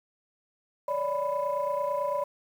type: tone cluster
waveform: sine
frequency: 563 / 592 / 994 Hz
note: C#5 / D5 / B5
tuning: +27 / +14 / +11 cents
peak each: -30 dBFS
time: 0.88-2.24 s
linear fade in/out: 5 ms
effects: tanh soft clip ceiling -19 dBFS + 9-bit